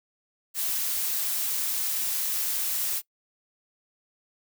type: noise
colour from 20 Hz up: blue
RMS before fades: -28 dBFS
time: 0.54-3.02 s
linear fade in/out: 50 ms
effects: noise-tail reverb RT60 0.1 s tail -22 dB re dry